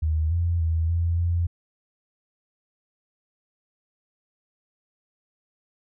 sine tone with pitch steps, 78.4 / 85.4 / 81.5 / 84.7 / 85.9 Hz, D#2 / F2 / E2 / E2 / F2, +14 / -38 / -19 / +48 / -28 cents, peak -20 dBFS, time 0.02-1.47 s, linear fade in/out 10 ms, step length 290 ms, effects none

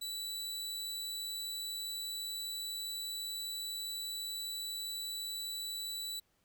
sawtooth tone, 3951 Hz, B7, in tune, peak -35 dBFS, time 0.01-6.2 s, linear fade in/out 10 ms, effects pink hiss -75 dBFS RMS until 6.44 s

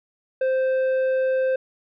sine tone with tanh clipping, 522 Hz, C5, 4 cents flat, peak -20 dBFS, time 0.41-1.56 s, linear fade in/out 5 ms, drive 7 dB, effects none

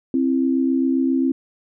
sine tone pair together, 264.5 / 332 Hz, C4 / E4, +19 / +12 cents, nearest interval major third, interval 393 cents, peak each -17 / -22 dBFS, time 0.14-1.32 s, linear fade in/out 2 ms, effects none

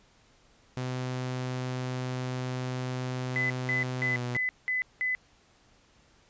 sawtooth tone with pitch glide, 127.3 to 123.03 Hz, C3 to B2, -47 to -6 cents, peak -27 dBFS, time 0.77-4.37 s, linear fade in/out 0 ms, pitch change -59 cents, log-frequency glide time 4.05-4.18 s
sine tone bursts, 2011 Hz, B6, 31 cents sharp, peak -26 dBFS, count 6, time 3.36-5.15 s, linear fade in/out 0 ms, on 140 ms, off 190 ms
effects pink hiss -62 dBFS RMS until 6.29 s + resampled to 16000 Hz

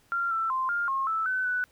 sine tone with pitch steps, 1384 / 1333 / 1044 / 1405 / 1077 / 1316 / 1514 / 1489 Hz, F6 / E6 / C6 / F6 / C6 / E6 / F#6 / F#6, -16 / +19 / -4 / +10 / +50 / -3 / +39 / +11 cents, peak -25 dBFS, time 0.12-1.64 s, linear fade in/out 0 ms, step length 190 ms, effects pink hiss -63 dBFS RMS until 1.71 s

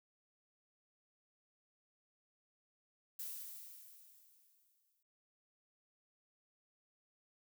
violet noise with exponential decay, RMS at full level -43 dBFS, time 3.19-5.03 s, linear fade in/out 5 ms, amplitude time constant 400 ms, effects none

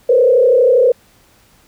sine tone with frequency modulation, 500 Hz, B4, 21 cents sharp, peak -7 dBFS, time 0.09-0.92 s, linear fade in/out 5 ms, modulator 32.5 Hz, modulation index 1.2, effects pink hiss -51 dBFS RMS until 1.67 s

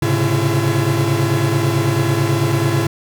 45% pulse tone cluster, 107.3 / 131.9 / 141 / 338.1 Hz, A2 / C3 / C#3 / E4, -43 / +14 / +30 / +44 cents, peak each -20 dBFS, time 0.02-2.87 s, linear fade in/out 5 ms, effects none

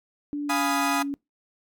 sine tone with pitch glide, 291 to 281.4 Hz, D4 to C#4, -16 to +26 cents, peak -26 dBFS, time 0.33-1.14 s, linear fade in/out 0 ms, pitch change -58 cents, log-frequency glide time 0.44-0.74 s
30% pulse chord, F half-diminished seventh, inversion none, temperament equal, 698.5 / 830.6 / 987.8 / 1244.5 Hz, F5 / Ab5 / Cb6 / Eb6, 0 / 0 / 0 / 0 cents, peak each -27 / -26 / -27 / -25 dBFS, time 0.49-1.03 s, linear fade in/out 10 ms
effects noise-tail reverb RT60 0.2 s tail -23 dB re dry + MP3 96 kbps

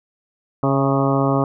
harmonic tone with a mistuned harmonic, 137.4 Hz, C#3, 15 cents flat, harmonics 1 / 2 / 3 / 4 / 5 / 6 / 7 / 8 / 9, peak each -20 / -20 / -24 / -24 / -25 / -28 / -30 / -26 / -28 dBFS, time 0.63-1.44 s, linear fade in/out 2 ms, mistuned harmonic 5, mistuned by -35 cents, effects none

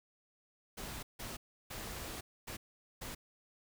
pink noise bursts at uneven times, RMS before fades -44 dBFS, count 5, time 0.77-1.03 / 1.19-1.37 / 1.7-2.21 / 2.47-2.57 / 3.01-3.15 s, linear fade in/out 10 ms, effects none

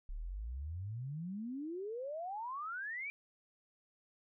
sine exponential sweep, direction up, 33.87 to 2370 Hz, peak -39 dBFS, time 0.09-3.1 s, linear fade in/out 0 ms, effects none

